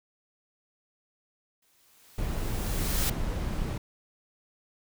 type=noise with exponential growth; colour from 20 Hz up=white; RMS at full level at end=-29 dBFS; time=1.62-3.1 s; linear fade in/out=5 ms; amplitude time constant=320 ms
type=noise; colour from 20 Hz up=brown; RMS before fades=-30 dBFS; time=2.18-3.78 s; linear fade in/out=5 ms
effects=none